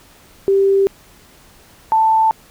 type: tone pair in turn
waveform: sine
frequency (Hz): 392 / 884.6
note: G4 / A5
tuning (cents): 0 / +9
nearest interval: octave + major second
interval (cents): 1409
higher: second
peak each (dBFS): -10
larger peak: neither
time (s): 0.48-0.87 / 1.92-2.31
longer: neither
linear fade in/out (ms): 0
effects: pink hiss -47 dBFS RMS until 2.5 s